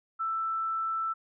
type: tone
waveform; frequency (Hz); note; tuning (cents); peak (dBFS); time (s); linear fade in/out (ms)
sine; 1326; E6; +10; -28; 0.19-1.14; 20
effects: none